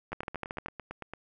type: two click trains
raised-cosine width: 0.5 ms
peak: -19 / -24 dBFS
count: 8 / 10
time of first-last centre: 0.13-0.66 / 0.12-1.136 s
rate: 13.2 / 8.86 Hz
effects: none